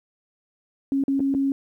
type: tone with dropouts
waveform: sine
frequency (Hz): 274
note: C#4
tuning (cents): -20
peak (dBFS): -19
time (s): 0.92-1.52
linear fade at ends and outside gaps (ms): 1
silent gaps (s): 1.038-1.081 / 1.195-1.203 / 1.341-1.348
effects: 10-bit